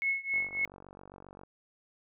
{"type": "tone with tremolo", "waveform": "sine", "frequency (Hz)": 2187, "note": "C#7", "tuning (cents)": -24, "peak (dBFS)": -25, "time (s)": [0.02, 0.65], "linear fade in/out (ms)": 0, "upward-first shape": "triangle", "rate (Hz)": 3.6, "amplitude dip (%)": 95}
{"type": "click train", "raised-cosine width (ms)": 1, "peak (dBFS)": -35, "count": 53, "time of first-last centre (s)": [0.34, 1.435], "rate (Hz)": 47.5}
{"effects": []}